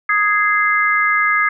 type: chord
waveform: sine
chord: Ab major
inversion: second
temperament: just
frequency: 1245.9 / 1661.2 / 2077 Hz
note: Eb6 / Ab6 / C7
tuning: +2 / 0 / -13 cents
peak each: -17 dBFS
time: 0.09-1.49 s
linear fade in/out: 5 ms
effects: none